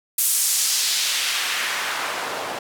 white noise with band-pass filter sweep, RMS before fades -23 dBFS, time 0.18-2.59 s, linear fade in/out 5 ms, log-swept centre 11000 to 580 Hz, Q 1, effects none

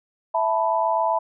sine chord, E suspended fourth, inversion none, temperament equal, 659.3 / 880 / 987.8 Hz, E5 / A5 / B5, 0 / 0 / 0 cents, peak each -23 dBFS, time 0.34-1.19 s, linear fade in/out 10 ms, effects none

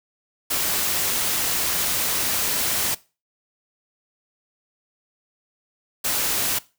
white noise bursts at uneven times, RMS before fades -23 dBFS, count 2, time 0.5-2.95 / 6.04-6.59 s, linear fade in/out 10 ms, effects noise-tail reverb RT60 0.3 s tail -20 dB re dry

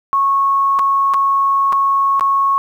sine tone with dropouts, 1100 Hz, C#6, 14 cents flat, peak -11 dBFS, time 0.13-2.58 s, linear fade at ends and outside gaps 0 ms, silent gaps 0.789-0.793 / 1.137-1.142 / 1.724-1.729 / 2.196-2.209 s, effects 8-bit

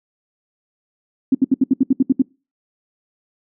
sine tone bursts, 264.8 Hz, C4, 21 cents sharp, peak -9 dBFS, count 10, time 1.32-2.221 s, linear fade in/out 5 ms, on 28 ms, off 69 ms, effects noise-tail reverb RT60 0.3 s tail -24 dB re dry

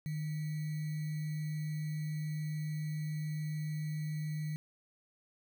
sine tone with sample-and-hold, 153.5 Hz, D#3, 23 cents flat, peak -34 dBFS, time 0.06-4.56 s, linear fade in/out 0 ms, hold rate 2100 Hz, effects none

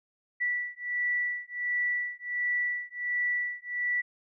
sine beating tone pair, 1958 / 1959.4 Hz, B6 / B6, -15 / -14 cents, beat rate 1.4 Hz, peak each -31 dBFS, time 0.4-4.02 s, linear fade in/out 20 ms, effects none

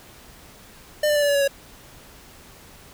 square tone with pitch steps, 601 / 593.1 / 585.2 / 577.5 / 569.9 / 562.4 / 555 Hz, D5 / D5 / D5 / D5 / C#5 / C#5 / C#5, +40 / +17 / -6 / -29 / +48 / +25 / +2 cents, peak -18 dBFS, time 1.03-1.478 s, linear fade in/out 5 ms, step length 64 ms, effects pink hiss -47 dBFS RMS until 2.93 s

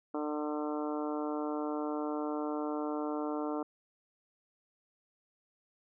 harmonic tone, 150 Hz, D3, 37 cents sharp, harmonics 2 / 3 / 4 / 5 / 6 / 7 / 8 / 9, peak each -35 / -39 / -41 / -43 / -45 / -46 / -47 / -48 dBFS, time 0.14-3.63 s, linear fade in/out 5 ms, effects none

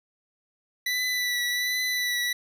25% pulse tone with vibrato, 1975.5 Hz, B6, in tune, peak -21 dBFS, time 0.86-2.33 s, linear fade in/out 5 ms, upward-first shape triangle, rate 1.3 Hz, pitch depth 28 cents each way, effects none

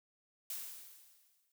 blue noise with exponential decay, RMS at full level -40 dBFS, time 0.5-1.52 s, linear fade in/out 2 ms, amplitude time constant 220 ms, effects none

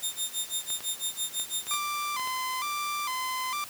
15% pulse tone with tremolo, 3642 Hz, A#7, 41 cents flat, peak -20 dBFS, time 0.02-1.84 s, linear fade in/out 20 ms, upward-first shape sine, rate 6 Hz, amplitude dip 100%
clicks, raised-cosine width 0.2 ms, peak -22 dBFS, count 7, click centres 0.703 / 0.806 / 1.398 / 1.669 / 1.738 / 2.196 / 2.274 s
sawtooth tone with vibrato, 1100 Hz, C#6, 14 cents flat, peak -26 dBFS, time 1.71-3.64 s, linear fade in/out 0 ms, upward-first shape square, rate 1.1 Hz, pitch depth 120 cents each way
effects white hiss -44 dBFS RMS until 3.69 s + high-pass 80 Hz 12 dB/octave

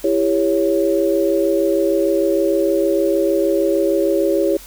sine chord, C# diminished, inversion first, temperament just, 332.6 / 399.1 / 554.4 Hz, E4 / G4 / C#5, +16 / +31 / 0 cents, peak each -18 dBFS, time 0.04-4.57 s, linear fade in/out 5 ms, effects added 43 Hz sine -42 dBFS peak until 4.66 s + white hiss -40 dBFS RMS until 4.66 s

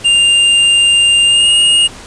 square tone with pitch glide, 2800 to 2849 Hz, F7 to F7, +4 to +34 cents, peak -7 dBFS, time 0.04-1.88 s, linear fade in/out 20 ms, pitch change +30 cents, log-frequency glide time 1.26-1.49 s, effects pink hiss -32 dBFS RMS until 2.06 s + resampled to 22050 Hz

